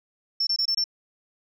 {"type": "tone bursts", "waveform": "sine", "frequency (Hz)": 5400, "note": "E8", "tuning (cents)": 41, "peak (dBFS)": -20, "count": 5, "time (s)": [0.4, 0.841], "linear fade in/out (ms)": 5, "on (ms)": 69, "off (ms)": 24, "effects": ["tanh soft clip ceiling -16 dBFS"]}